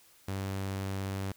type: tone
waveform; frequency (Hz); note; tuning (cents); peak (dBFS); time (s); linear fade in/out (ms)
sawtooth; 97; G2; -18; -29; 0.28-1.32; 5
effects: white hiss -61 dBFS RMS until 1.36 s